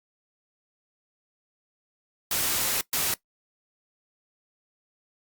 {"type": "noise bursts at uneven times", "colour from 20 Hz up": "white", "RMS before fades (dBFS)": -26, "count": 2, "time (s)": [[2.31, 2.81], [2.93, 3.14]], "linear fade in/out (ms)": 2, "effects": ["noise-tail reverb RT60 0.1 s tail -19 dB re dry", "Opus 48 kbps"]}